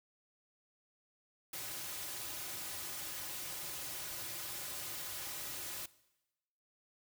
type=noise with comb filter; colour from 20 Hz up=white; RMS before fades=-43 dBFS; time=1.53-5.86 s; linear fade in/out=5 ms; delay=4.4 ms; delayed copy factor=-0.75; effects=noise-tail reverb RT60 1.0 s tail -20 dB re dry